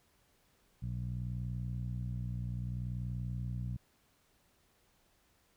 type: tone with low-pass filter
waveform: 15% pulse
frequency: 60.6 Hz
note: B1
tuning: 32 cents flat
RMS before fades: -38 dBFS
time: 0.82-3.77 s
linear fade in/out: 10 ms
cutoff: 140 Hz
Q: 2.4
effects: pink hiss -71 dBFS RMS until 5.56 s